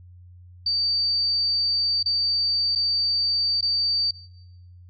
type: tone with dropouts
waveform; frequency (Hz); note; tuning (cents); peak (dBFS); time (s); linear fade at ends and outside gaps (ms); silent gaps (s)
sine; 4618; D8; -30; -20; 0.66-4.11; 5; 2.029-2.058 / 2.752-2.757 / 3.61-3.625
effects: noise-tail reverb RT60 0.9 s tail -20 dB re dry + added 89 Hz sine -44 dBFS peak until 4.89 s

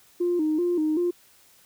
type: tone with vibrato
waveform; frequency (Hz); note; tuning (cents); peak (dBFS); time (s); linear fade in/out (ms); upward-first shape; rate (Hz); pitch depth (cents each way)
sine; 329.6; E4; 0; -20; 0.2-1.11; 10; square; 2.6; 110
effects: tanh soft clip ceiling -16 dBFS + white hiss -57 dBFS RMS until 1.65 s

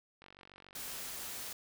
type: click train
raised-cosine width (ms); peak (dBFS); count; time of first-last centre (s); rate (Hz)
0.3; -38; 41; 0.22-1.069; 47.1
type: noise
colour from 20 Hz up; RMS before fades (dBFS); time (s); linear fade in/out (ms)
white; -43; 0.75-1.53; 5
effects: none

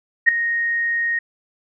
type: tone with ADSR envelope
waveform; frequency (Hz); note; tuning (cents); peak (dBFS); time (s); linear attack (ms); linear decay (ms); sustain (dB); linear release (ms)
sine; 1864.7; A#6; 0; -5; 0.26-1.19; 27; 3; -13; 5
effects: none

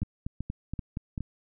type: two click trains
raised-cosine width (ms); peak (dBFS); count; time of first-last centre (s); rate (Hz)
5; -20 / -20; 4 / 6; 0.02-1.178 / 0.03-1.206; 2.59 / 4.25
effects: none

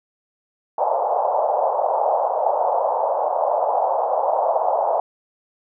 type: band-pass noise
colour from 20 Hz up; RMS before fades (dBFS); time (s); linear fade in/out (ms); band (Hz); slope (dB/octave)
pink; -20; 0.78-5; 2; 550 to 920; 48
effects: none

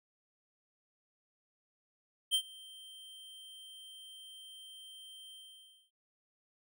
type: tone with ADSR envelope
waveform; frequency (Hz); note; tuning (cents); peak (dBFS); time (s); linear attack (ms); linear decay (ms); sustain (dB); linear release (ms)
square; 3136; G7; 0; -26; 2.31-5.91; 34; 74; -24; 590
effects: none

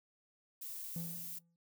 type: noise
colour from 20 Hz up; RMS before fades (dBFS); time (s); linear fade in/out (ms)
violet; -45; 0.61-1.39; 10
type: tone with exponential decay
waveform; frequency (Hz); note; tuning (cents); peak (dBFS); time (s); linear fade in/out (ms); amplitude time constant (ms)
triangle; 169; E3; +43; -35; 0.96-1.56; 2; 130
effects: noise-tail reverb RT60 0.1 s tail -18 dB re dry

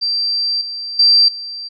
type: tone with level steps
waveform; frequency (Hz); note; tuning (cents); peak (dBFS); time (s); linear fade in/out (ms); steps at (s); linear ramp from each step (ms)
sine; 4699; D8; 0; -15 / -23 / -7 / -25; 0.01-1.69; 20; 0.61 / 0.99 / 1.28; 5
effects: none

